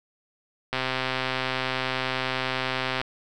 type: click train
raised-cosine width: 0.3 ms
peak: -10 dBFS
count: 298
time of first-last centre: 0.73-3.015 s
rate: 130 Hz
effects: none